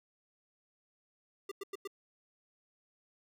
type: tone bursts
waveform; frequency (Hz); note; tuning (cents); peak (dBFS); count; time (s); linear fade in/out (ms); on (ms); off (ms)
square; 395.6; G4; +16; -39; 4; 1.49-1.875; 5; 25; 95
effects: none